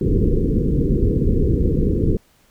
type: low-pass noise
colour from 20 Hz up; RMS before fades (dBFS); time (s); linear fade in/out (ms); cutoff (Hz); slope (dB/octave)
pink; -17; 0.01-2.17; 2; 480; 96
effects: pink hiss -57 dBFS RMS until 2.5 s